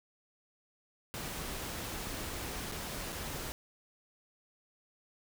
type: noise with dropouts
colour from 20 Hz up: pink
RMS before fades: -40 dBFS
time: 1.14-3.52 s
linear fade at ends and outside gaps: 0 ms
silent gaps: 2.716-2.721 / 3.123-3.127 s
effects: none